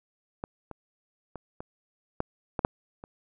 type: clicks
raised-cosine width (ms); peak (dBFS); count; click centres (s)
1; -19 / -25 / -24 / -24 / -13 / -14 / -6 / -28; 8; 0.439 / 0.713 / 1.357 / 1.605 / 2.204 / 2.592 / 2.649 / 3.039
effects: none